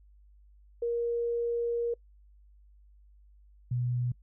sine tone pair in turn, 471.2 / 122.94 Hz, A#4 / B2, +19 / -7 cents, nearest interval octave + major seventh, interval 2326 cents, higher first, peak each -27 dBFS, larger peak neither, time 0.82-1.94 / 3.71-4.12 s, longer first, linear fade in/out 5 ms, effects noise-tail reverb RT60 0.1 s tail -25 dB re dry + added 50 Hz sine -55 dBFS peak until 4.22 s

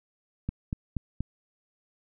click train, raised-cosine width 5 ms, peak -17 dBFS, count 4, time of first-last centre 0.49-1.206 s, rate 4.19 Hz, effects none

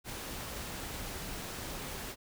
pink noise, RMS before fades -41 dBFS, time 0.04-2.16 s, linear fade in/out 50 ms, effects none

